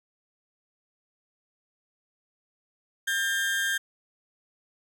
35% pulse tone pair together, 1598.4 / 1794 Hz, G6 / A6, +33 / +33 cents, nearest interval major second, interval 200 cents, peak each -24 / -31 dBFS, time 3.07-3.78 s, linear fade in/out 10 ms, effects none

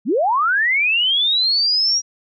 sine linear sweep, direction up, 173.6 to 5750 Hz, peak -14 dBFS, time 0.05-2.02 s, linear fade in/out 50 ms, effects none

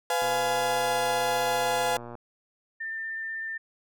35% pulse chord, F diminished, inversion second, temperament just, 502.9 / 698.5 / 838.1 Hz, Cb5 / F5 / Ab5, +31 / 0 / +16 cents, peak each -27 dBFS, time 0.1-1.97 s, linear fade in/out 2 ms
click train, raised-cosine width 1 ms, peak -27 dBFS, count 231, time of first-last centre 0.22-2.153 s, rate 119 Hz
sine tone with vibrato, 1796 Hz, A6, 35 cents sharp, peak -31 dBFS, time 2.8-3.58 s, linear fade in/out 10 ms, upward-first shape sine, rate 16 Hz, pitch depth 9 cents each way
effects none

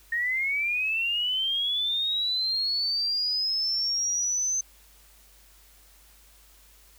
sine linear sweep, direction up, 1843 to 6220 Hz, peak -24 dBFS, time 0.12-4.61 s, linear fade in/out 5 ms, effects added 50 Hz sine -57 dBFS peak until 6.98 s + white hiss -57 dBFS RMS until 6.98 s

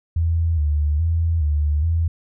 sine tone with vibrato, 78.5 Hz, D#2, 16 cents sharp, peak -16 dBFS, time 0.16-2.08 s, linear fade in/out 5 ms, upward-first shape square, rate 1.2 Hz, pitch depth 92 cents each way, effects none

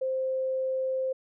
sine tone, 523.3 Hz, C5, in tune, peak -26 dBFS, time 0.01-1.13 s, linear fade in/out 10 ms, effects none

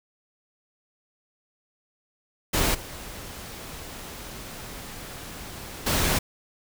pink noise with level steps, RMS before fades -23 / -39 / -23 dBFS, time 2.53-6.19 s, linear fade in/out 10 ms, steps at 2.74 / 5.86 s, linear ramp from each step 10 ms, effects none

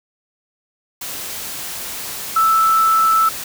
sine tone in noise, 1318.5 Hz, E6, in tune, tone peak -11 dBFS, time 2.36-3.29 s, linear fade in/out 5 ms, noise white, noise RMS -28 dBFS, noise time 1.01-3.44 s, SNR +14 dB, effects none

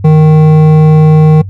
triangle tone with hard clipping, 155.2 Hz, D#3, 4 cents flat, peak -3 dBFS, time 0.04-1.42 s, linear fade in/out 10 ms, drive 14 dB, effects noise-tail reverb RT60 0.1 s tail -20 dB re dry + added 97 Hz sine -19 dBFS peak until 1.49 s

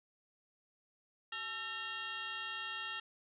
sine tone with frequency modulation, 2297 Hz, D7, 39 cents flat, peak -39 dBFS, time 1.32-3 s, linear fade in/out 5 ms, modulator 478 Hz, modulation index 2.4, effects none

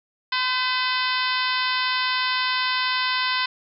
harmonic tone with a mistuned harmonic, 511 Hz, C5, 41 cents flat, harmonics 2 / 3 / 4 / 5 / 6 / 7 / 8 / 9 / 10, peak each -26 / -28 / -29 / -30 / -31 / -31 / -32 / -33 / -33 dBFS, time 0.32-3.46 s, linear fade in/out 5 ms, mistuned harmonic 4, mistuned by -30 cents, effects none

